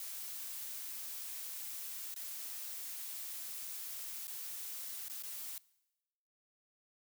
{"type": "noise with dropouts", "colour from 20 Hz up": "blue", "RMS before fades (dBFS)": -44, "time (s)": [0, 5.58], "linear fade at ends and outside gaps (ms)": 1, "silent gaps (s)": [[2.142, 2.162], [4.271, 4.279], [5.083, 5.098], [5.224, 5.235]], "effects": ["noise-tail reverb RT60 1.0 s tail -22 dB re dry"]}